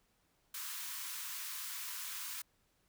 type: high-pass noise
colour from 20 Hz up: white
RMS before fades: -43 dBFS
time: 0.54-2.42 s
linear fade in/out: 5 ms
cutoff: 930 Hz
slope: 96 dB/octave
effects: pink hiss -75 dBFS RMS until 2.88 s